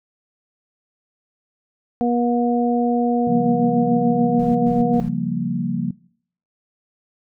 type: harmonic tone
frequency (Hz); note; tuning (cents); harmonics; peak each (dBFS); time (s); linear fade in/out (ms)
240; B3; -49; 1 / 2 / 3; -18 / -23 / -23; 2.01-5; 0
type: chord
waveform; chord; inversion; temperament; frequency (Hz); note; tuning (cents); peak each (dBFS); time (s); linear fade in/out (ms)
sine; G half-diminished seventh; second; equal; 138.59 / 174.61 / 196 / 233.1; Db3 / F3 / G3 / Bb3; 0 / 0 / 0 / 0; -28 / -24 / -28 / -24; 3.27-5.91; 5
type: noise bursts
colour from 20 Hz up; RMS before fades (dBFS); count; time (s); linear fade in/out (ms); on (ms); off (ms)
brown; -37; 3; 4.39-5.09; 5; 160; 110
effects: noise-tail reverb RT60 0.6 s tail -22 dB re dry